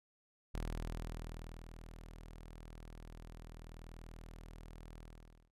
sawtooth tone with ADSR envelope, 40.43 Hz, E1, 33 cents flat, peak -34 dBFS, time 0.54-5.51 s, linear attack 4 ms, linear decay 1100 ms, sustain -12 dB, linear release 540 ms, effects resampled to 32000 Hz

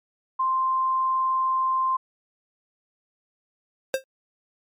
sine tone, 1046.5 Hz, C6, in tune, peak -20 dBFS, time 0.39-1.97 s, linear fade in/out 10 ms
square tone with exponential decay, 530 Hz, C5, 22 cents sharp, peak -18 dBFS, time 3.94-4.04 s, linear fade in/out 1 ms, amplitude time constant 20 ms
effects MP3 96 kbps

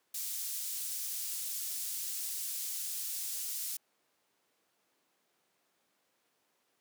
pink high-pass noise, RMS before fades -38 dBFS, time 0.14-3.77 s, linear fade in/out 5 ms, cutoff 7100 Hz, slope 12 dB/octave, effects pink hiss -75 dBFS RMS until 6.8 s + high-pass 300 Hz 12 dB/octave

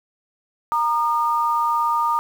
sine tone pair together, 932.3 / 1215.3 Hz, A#5 / D#6, 0 / -41 cents, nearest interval perfect fourth, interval 459 cents, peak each -20 dBFS, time 0.72-2.19 s, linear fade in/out 0 ms, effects 7-bit

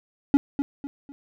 triangle tone with echo, 280.6 Hz, C#4, 21 cents sharp, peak -10 dBFS, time 0.34-0.37 s, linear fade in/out 0 ms, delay 250 ms, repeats 3, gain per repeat -9 dB, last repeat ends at 1.12 s, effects none

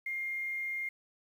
sine tone, 2119 Hz, C7, 21 cents sharp, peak -33 dBFS, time 0.06-0.89 s, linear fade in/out 5 ms, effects 10-bit

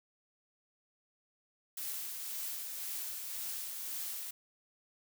blue noise with tremolo, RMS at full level -39 dBFS, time 1.77-4.31 s, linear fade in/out 5 ms, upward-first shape triangle, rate 1.9 Hz, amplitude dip 35%, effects none

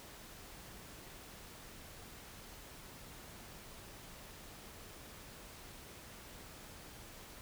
silence, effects pink hiss -53 dBFS RMS until 7.41 s

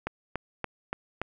click train, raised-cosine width 0.5 ms, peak -15 dBFS, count 5, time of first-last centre 0.07-1.216 s, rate 3.49 Hz, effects none

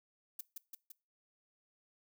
violet noise with echo, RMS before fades -41 dBFS, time 0.39-0.41 s, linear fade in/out 5 ms, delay 170 ms, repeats 3, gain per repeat -3 dB, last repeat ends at 0.92 s, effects noise-tail reverb RT60 0.3 s tail -22 dB re dry

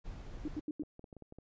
brown noise, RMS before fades -45 dBFS, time 0.04-0.61 s, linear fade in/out 20 ms
sine tone bursts, 301.3 Hz, D4, 44 cents sharp, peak -34 dBFS, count 4, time 0.45-0.825 s, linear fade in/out 2 ms, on 30 ms, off 85 ms
clicks, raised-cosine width 2 ms, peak -37 dBFS, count 8, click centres 0.834 / 0.994 / 1.042 / 1.128 / 1.167 / 1.223 / 1.324 / 1.386 s
effects resampled to 16000 Hz

